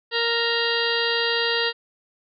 harmonic tone with a mistuned harmonic, 466.2 Hz, A#4, in tune, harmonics 1 / 2 / 3 / 4 / 6 / 7 / 8 / 9 / 10, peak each -26 / -32 / -31 / -26 / -28 / -31 / -31 / -31 / -30 dBFS, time 0.11-1.73 s, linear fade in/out 50 ms, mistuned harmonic 9, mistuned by -58 cents, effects none

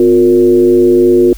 sine tone with frequency modulation, 359.1 Hz, F4, 48 cents sharp, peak -4 dBFS, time 0-1.33 s, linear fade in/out 2 ms, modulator 103 Hz, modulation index 0.77, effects added 50 Hz sine -25 dBFS peak until 1.37 s + white hiss -39 dBFS RMS until 1.37 s

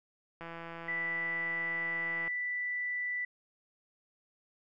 click train, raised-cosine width 0.5 ms, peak -29 dBFS, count 313, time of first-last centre 0.41-2.278 s, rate 167 Hz
sine tone, 1975.5 Hz, B6, in tune, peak -32 dBFS, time 0.88-3.25 s, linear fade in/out 5 ms
effects none

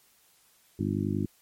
harmonic tone, 50.3 Hz, G1, 45 cents sharp, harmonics 2 / 3 / 4 / 5 / 6 / 7, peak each -32 / -35 / -31 / -34 / -33 / -36 dBFS, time 0.79-1.26 s, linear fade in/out 5 ms, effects white hiss -63 dBFS RMS until 1.41 s + MP3 64 kbps

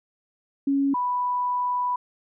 sine tone pair in turn, 277.2 / 987.8 Hz, C#4 / B5, 0 / 0 cents, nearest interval octave + minor seventh, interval 2200 cents, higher second, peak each -19 / -22 dBFS, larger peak first, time 0.67-0.94 / 0.94-1.96 s, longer second, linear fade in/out 5 ms, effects none

